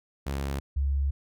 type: tone pair in turn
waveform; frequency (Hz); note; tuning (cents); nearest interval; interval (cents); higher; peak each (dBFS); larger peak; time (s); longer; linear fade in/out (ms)
sawtooth / sine; 69.1 / 69.36; C#2 / C#2; -5 / +2; unison; 7; second; -25 / -23; second; 0.26-0.6 / 0.76-1.11; second; 10
effects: none